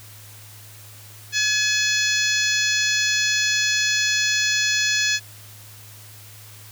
harmonic tone, 849 Hz, G#5, 38 cents sharp, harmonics 2 / 3 / 4 / 5 / 6 / 7 / 8, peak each -23 / -25 / -26 / -27 / -28 / -28 / -29 dBFS, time 1.32-5.2 s, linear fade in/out 50 ms, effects added 105 Hz sine -44 dBFS peak until 6.71 s + white hiss -45 dBFS RMS until 6.71 s

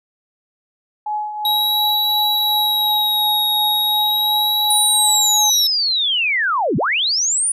sine tone with tremolo, 845 Hz, G#5, 30 cents sharp, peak -18 dBFS, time 1.06-5.5 s, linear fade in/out 5 ms, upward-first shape triangle, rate 2.8 Hz, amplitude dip 60%
square tone with vibrato, 3837 Hz, A#7, 49 cents sharp, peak -16 dBFS, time 1.45-5.67 s, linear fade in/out 2 ms, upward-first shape sine, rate 0.36 Hz, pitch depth 30 cents each way
sine linear two-way sweep, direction down then up, 9800 to 118 to 9800 Hz, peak -15 dBFS, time 4.7-7.52 s, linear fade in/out 5 ms, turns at 6.77 s
effects none

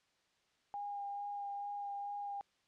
sine tone with vibrato, 810 Hz, G#5, 43 cents flat, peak -39 dBFS, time 0.74-2.41 s, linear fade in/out 0 ms, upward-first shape sine, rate 2.3 Hz, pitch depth 13 cents each way, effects white hiss -75 dBFS RMS until 2.67 s + low-pass 5000 Hz 12 dB/octave

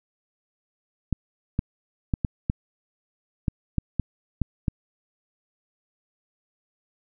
clicks, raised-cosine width 5 ms, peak -10 dBFS, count 10, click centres 1.127 / 1.591 / 2.138 / 2.248 / 2.499 / 3.482 / 3.783 / 3.997 / 4.417 / 4.682 s, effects none

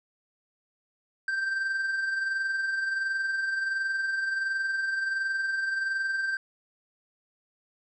triangle tone with amplitude modulation, 1568 Hz, G6, in tune, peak -23 dBFS, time 1.28-6.37 s, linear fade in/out 2 ms, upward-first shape sine, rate 21.4 Hz, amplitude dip 40%, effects resampled to 22050 Hz

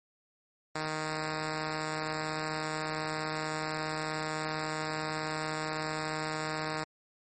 5% pulse tone, 155.56 Hz, D#3, in tune, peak -21 dBFS, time 0.75-6.84 s, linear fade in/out 5 ms, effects MP3 32 kbps

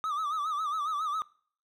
triangle tone with vibrato, 1223 Hz, D#6, 30 cents flat, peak -27 dBFS, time 0.04-1.22 s, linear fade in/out 0 ms, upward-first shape sine, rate 7.3 Hz, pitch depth 110 cents each way, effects noise-tail reverb RT60 0.5 s tail -22 dB re dry

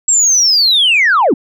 sine linear sweep, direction down, 7680 to 207.7 Hz, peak -6 dBFS, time 0.08-1.34 s, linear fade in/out 5 ms, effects tanh soft clip ceiling -4 dBFS

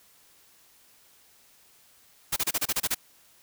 white noise bursts, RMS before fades -26 dBFS, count 9, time 2.32-2.948 s, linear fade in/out 10 ms, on 44 ms, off 29 ms, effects white hiss -59 dBFS RMS until 3.42 s

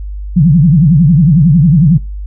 sine tone with vibrato, 157.8 Hz, D#3, 25 cents sharp, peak -3 dBFS, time 0.36-1.98 s, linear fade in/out 10 ms, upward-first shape sine, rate 11 Hz, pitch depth 260 cents each way, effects noise-tail reverb RT60 0.2 s tail -19 dB re dry + added 50 Hz sine -19 dBFS peak until 2.26 s

